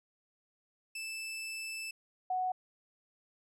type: tone pair in turn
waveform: sawtooth / sine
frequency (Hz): 2637 / 740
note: E7 / F#5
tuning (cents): 0 / 0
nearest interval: octave + minor seventh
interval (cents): 2200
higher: first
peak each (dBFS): -35 / -30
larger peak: second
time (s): 0.95-1.91 / 2.3-2.52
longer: first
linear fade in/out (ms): 5
effects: low-pass 12000 Hz 12 dB/octave